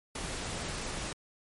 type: noise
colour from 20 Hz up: pink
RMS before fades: -37 dBFS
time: 0.15-1.13 s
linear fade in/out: 5 ms
effects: MP3 48 kbps